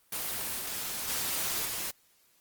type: noise with level steps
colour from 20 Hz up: white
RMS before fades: -34 / -36 / -32 / -35 dBFS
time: 0.12-1.91 s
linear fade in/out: 5 ms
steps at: 0.59 / 1.08 / 1.65 s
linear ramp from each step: 2 ms
effects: white hiss -66 dBFS RMS until 2.4 s + Opus 24 kbps